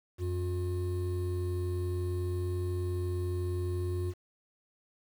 triangle tone pair together, 89.94 / 358.3 Hz, F#2 / F4, -49 / +44 cents, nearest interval 2 octaves, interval 2393 cents, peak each -29 / -34 dBFS, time 0.18-4.14 s, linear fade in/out 50 ms, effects 9-bit

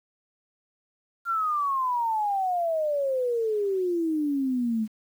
sine exponential sweep, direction down, 1396.9 to 212.7 Hz, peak -23 dBFS, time 1.25-4.88 s, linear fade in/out 50 ms, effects 9-bit

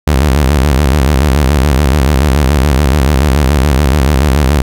sawtooth tone with vibrato, 69.8 Hz, C#2, 13 cents sharp, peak -3 dBFS, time 0.07-4.62 s, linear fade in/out 5 ms, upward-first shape square, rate 7 Hz, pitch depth 130 cents each way, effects none

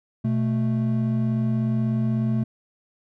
triangle tone pair together, 123.57 / 220 Hz, B2 / A3, +1 / 0 cents, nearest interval minor seventh, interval 999 cents, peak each -21 dBFS, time 0.24-2.44 s, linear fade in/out 10 ms, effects none

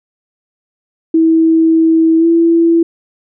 sine tone with pitch glide, 324.5 to 333.8 Hz, E4 to E4, -27 to +22 cents, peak -6 dBFS, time 1.14-2.83 s, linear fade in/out 5 ms, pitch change +49 cents, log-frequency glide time 2.18-2.26 s, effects none

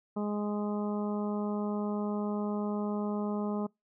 harmonic tone, 207.7 Hz, G#3, in tune, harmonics 1 / 2 / 3 / 4 / 5 / 6, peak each -31 / -37 / -41 / -43 / -45 / -47 dBFS, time 0.16-3.67 s, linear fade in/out 10 ms, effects noise-tail reverb RT60 0.2 s tail -26 dB re dry

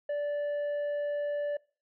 triangle tone with tanh clipping, 583 Hz, D5, 13 cents flat, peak -30 dBFS, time 0.09-1.57 s, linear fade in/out 5 ms, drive 9 dB, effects noise-tail reverb RT60 0.4 s tail -24 dB re dry

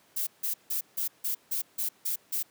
violet noise bursts, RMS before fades -30 dBFS, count 9, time 0.16-2.43 s, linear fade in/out 10 ms, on 110 ms, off 160 ms, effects pink hiss -62 dBFS RMS until 2.5 s + high-pass 200 Hz 12 dB/octave

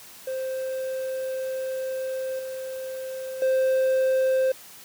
triangle tone with level steps, 523.3 Hz, C5, in tune, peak -25 / -29 / -17 dBFS, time 0.27-4.52 s, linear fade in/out 5 ms, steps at 2.39 / 3.42 s, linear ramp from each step 2 ms, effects white hiss -46 dBFS RMS until 4.84 s + high-pass 60 Hz 12 dB/octave

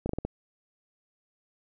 slowing click train, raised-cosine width 2 ms, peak -17 dBFS, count 5, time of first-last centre 0.06-0.25 s, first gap 33 ms, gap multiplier 1.25, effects none

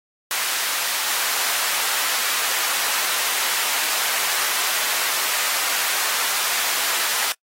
pink high-pass noise, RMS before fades -23 dBFS, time 0.31-7.32 s, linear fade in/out 0 ms, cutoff 1100 Hz, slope 12 dB/octave, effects noise-tail reverb RT60 0.1 s tail -26 dB re dry + AAC 48 kbps

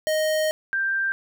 square / sine tone pair in turn, 622.3 / 1578.1 Hz, D#5 / G6, 0 / +11 cents, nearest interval octave + major third, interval 1611 cents, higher second, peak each -21 dBFS, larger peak neither, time 0.07-0.51 / 0.73-1.12 s, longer first, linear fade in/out 0 ms, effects none

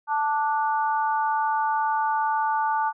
harmonic tone, 293.7 Hz, D4, in tune, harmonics 3 / 4 / 5, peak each -22 / -29 / -31 dBFS, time 0.07-2.93 s, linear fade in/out 50 ms, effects none

